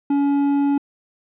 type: tone with hard clipping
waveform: sine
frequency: 282.6 Hz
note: C#4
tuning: 34 cents sharp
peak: -17 dBFS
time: 0.1-0.78 s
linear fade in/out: 5 ms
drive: 6 dB
effects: resampled to 8000 Hz